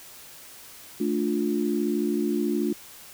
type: chord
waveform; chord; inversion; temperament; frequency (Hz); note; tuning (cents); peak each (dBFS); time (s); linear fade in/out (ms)
sine; D minor; second; just; 220.2 / 293.7 / 352.4; A3 / D4 / F4; +2 / 0 / +16; -27; 1-2.73; 5
effects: white hiss -46 dBFS RMS until 3.13 s